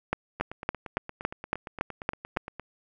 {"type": "two click trains", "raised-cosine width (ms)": 0.5, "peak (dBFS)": [-22, -10], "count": [20, 9], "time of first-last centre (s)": [[0.4, 2.597], [0.13, 2.371]], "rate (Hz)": [8.65, 3.57], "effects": []}